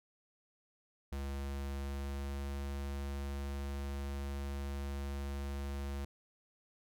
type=tone with pitch glide; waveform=square; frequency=69.3 to 69.74 Hz; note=C#2 to C#2; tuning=0 to +11 cents; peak=-38 dBFS; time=1.12-6.05 s; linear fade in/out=5 ms; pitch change=+11 cents; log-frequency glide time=1.68-2.54 s; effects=none